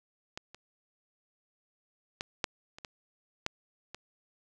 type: clicks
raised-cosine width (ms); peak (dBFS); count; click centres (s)
0.2; -21 / -30 / -17 / -11 / -29 / -23 / -13 / -24; 8; 0.375 / 0.546 / 2.209 / 2.442 / 2.785 / 2.848 / 3.464 / 3.946
effects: none